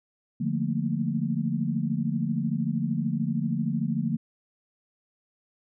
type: chord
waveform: sine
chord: Bb major seventh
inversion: first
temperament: equal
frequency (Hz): 146.83 / 174.61 / 220 / 233.1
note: D3 / F3 / A3 / Bb3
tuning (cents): 0 / 0 / 0 / 0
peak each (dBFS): -30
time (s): 0.4-4.17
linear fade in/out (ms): 10
effects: none